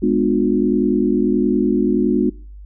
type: chord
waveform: sine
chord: G# diminished seventh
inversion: none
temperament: just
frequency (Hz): 207.7 / 249.2 / 299 / 358.8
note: G#3 / B3 / D4 / F4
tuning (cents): 0 / +16 / +31 / +47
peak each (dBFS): -19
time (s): 0.02-2.3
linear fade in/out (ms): 10
effects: noise-tail reverb RT60 0.5 s tail -26 dB re dry + added 50 Hz sine -34 dBFS peak until 2.65 s